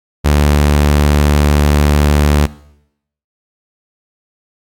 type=tone; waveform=sawtooth; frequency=73.42 Hz; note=D2; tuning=in tune; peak=-4 dBFS; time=0.24-2.47 s; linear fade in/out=20 ms; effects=noise-tail reverb RT60 0.8 s tail -21 dB re dry + AAC 64 kbps